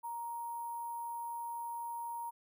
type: tone with sample-and-hold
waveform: sine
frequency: 938 Hz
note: A#5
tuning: 11 cents sharp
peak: -38 dBFS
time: 0.03-2.31 s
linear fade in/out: 20 ms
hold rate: 11025 Hz
effects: none

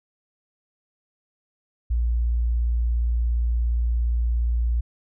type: tone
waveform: sine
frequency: 58.6 Hz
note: A#1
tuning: 10 cents sharp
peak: -19 dBFS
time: 1.9-4.81 s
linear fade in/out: 10 ms
effects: none

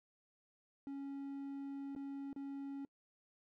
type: tone with dropouts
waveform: triangle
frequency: 277.2 Hz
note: C#4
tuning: in tune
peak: -40 dBFS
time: 0.87-2.85 s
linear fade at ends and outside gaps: 1 ms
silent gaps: 1.951-1.962 / 2.33-2.362 s
effects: noise-tail reverb RT60 0.1 s tail -26 dB re dry

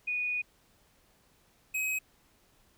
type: tone pair in turn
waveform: sine / square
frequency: 2468 / 2537 Hz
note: D#7 / D#7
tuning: -15 / +33 cents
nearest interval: unison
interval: 48 cents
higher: second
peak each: -29 / -30 dBFS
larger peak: first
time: 0.07-0.42 / 1.74-1.99 s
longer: first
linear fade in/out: 10 ms
effects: pink hiss -66 dBFS RMS until 2.77 s

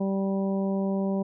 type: harmonic tone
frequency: 194.6 Hz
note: G3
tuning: 12 cents flat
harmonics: 1 / 2 / 3 / 4 / 5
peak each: -25 / -32 / -33 / -41 / -42 dBFS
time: 0-1.23 s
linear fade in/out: 10 ms
effects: none

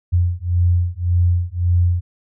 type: beating tone pair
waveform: sine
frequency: 87.1 / 88.9 Hz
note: F2 / F2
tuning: -4 / +31 cents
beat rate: 1.8 Hz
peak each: -17 dBFS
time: 0.12-2.01 s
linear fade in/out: 20 ms
effects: none

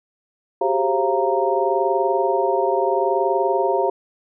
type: tone cluster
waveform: sine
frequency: 381.2 / 401.9 / 535 / 688 / 931 Hz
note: G4 / G4 / C5 / F5 / A#5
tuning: -48 / +43 / +38 / -26 / -2 cents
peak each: -23 dBFS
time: 0.61-3.9 s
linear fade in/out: 5 ms
effects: none

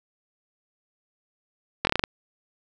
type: slowing click train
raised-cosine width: 0.3 ms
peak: -5 dBFS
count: 7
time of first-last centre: 1.85-2.039 s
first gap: 21 ms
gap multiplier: 1.16
effects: none

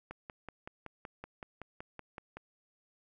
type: click train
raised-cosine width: 0.5 ms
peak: -28 dBFS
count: 13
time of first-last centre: 0.11-2.37 s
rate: 5.31 Hz
effects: none

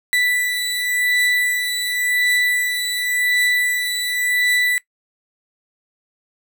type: beating tone pair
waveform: 35% pulse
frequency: 1975.5 / 1976.41 Hz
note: B6 / B6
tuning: 0 / +1 cents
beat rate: 0.91 Hz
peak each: -17 / -22 dBFS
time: 0.13-4.78 s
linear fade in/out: 0 ms
effects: noise-tail reverb RT60 0.1 s tail -19 dB re dry

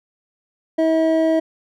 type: tone pair together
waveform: triangle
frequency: 321.9 / 642.8 Hz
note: E4 / E5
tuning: -41 / -44 cents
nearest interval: octave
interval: 1197 cents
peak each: -15 / -15 dBFS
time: 0.78-1.4 s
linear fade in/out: 10 ms
effects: none

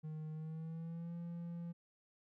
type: tone with pitch glide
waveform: triangle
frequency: 155.56 to 170.62 Hz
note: D#3 to F3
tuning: 0 to -40 cents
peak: -40 dBFS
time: 0.03-1.73 s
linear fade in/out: 20 ms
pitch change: +160 cents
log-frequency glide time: 0.32-1.14 s
effects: none

